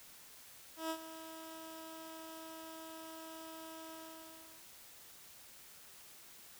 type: tone with ADSR envelope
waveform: 15% pulse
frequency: 322.3 Hz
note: E4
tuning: 39 cents flat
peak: -29 dBFS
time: 0.76-4.67 s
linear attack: 140 ms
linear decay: 70 ms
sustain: -13 dB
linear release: 750 ms
effects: white hiss -57 dBFS RMS until 6.59 s